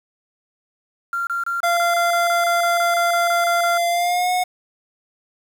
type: tone bursts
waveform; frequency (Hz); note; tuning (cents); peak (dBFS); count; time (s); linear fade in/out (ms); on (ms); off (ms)
sine; 1383; F6; -17; -20; 16; 1.13-3.775; 2; 140; 27
type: tone with pitch glide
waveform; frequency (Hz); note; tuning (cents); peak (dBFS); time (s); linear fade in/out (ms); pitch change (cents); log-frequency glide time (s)
square; 689 to 727.9; F5 to F#5; -24 to -29; -18; 1.63-4.44; 10; +95; 3.89-4.31
effects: 7-bit